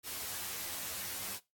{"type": "noise with comb filter", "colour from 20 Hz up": "white", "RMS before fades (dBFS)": -40, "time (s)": [0.03, 1.4], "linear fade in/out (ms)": 50, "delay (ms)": 11, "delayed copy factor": 0.95, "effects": ["noise-tail reverb RT60 0.2 s tail -18 dB re dry", "AAC 64 kbps"]}